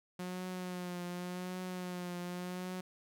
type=tone with vibrato; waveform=sawtooth; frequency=180.1 Hz; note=F#3; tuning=46 cents flat; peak=-35 dBFS; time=0.19-2.81 s; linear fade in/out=5 ms; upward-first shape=triangle; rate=0.88 Hz; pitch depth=39 cents each way; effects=none